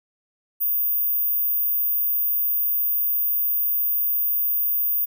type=tone; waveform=sine; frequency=14917 Hz; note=A#9; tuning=in tune; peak=-19 dBFS; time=0.6-5.06 s; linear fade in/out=20 ms; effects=none